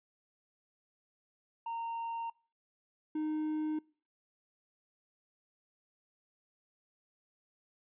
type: tone pair in turn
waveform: triangle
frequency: 922 / 308.5 Hz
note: A#5 / D#4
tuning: -19 / -15 cents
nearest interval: octave + perfect fifth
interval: 1896 cents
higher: first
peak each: -34 / -30 dBFS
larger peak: second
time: 1.66-2.3 / 3.15-3.79 s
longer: neither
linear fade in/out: 5 ms
effects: noise-tail reverb RT60 0.4 s tail -25 dB re dry + resampled to 8000 Hz